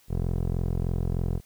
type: tone with low-pass filter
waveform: 15% pulse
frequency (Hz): 43.25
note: F1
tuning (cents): -16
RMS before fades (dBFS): -27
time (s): 0.08-1.41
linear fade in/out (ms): 50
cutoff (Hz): 510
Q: 0.62
effects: white hiss -60 dBFS RMS until 1.45 s